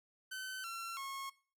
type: tone with pitch steps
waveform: sawtooth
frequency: 1525 / 1357 / 1090 Hz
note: G6 / E6 / C#6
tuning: -48 / +50 / -29 cents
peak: -38 dBFS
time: 0.31-1.3 s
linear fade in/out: 10 ms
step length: 330 ms
effects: noise-tail reverb RT60 0.4 s tail -19 dB re dry